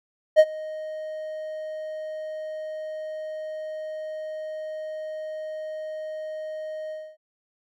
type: tone with ADSR envelope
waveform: triangle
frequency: 622.3 Hz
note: D#5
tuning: in tune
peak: -6 dBFS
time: 0.36-7.17 s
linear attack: 34 ms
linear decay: 51 ms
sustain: -23 dB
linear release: 260 ms
effects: none